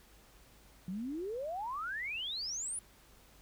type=exponential sweep; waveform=sine; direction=up; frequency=174.61 to 10150 Hz; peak=-36 dBFS; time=0.88-2.79 s; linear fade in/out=2 ms; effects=added 50 Hz sine -63 dBFS peak until 3.41 s + pink hiss -62 dBFS RMS until 3.41 s